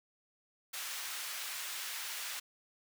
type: high-pass noise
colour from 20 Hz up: pink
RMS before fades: -41 dBFS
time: 0.73-2.4 s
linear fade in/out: 10 ms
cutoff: 1600 Hz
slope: 12 dB/octave
effects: none